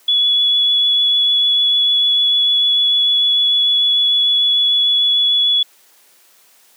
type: tone with vibrato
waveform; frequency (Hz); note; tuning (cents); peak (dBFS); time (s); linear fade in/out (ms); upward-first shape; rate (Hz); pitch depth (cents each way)
sine; 3400; G#7; +40; -11; 0.08-5.63; 5; sine; 6.7; 9
effects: white hiss -51 dBFS RMS until 6.76 s + high-pass 300 Hz 12 dB/octave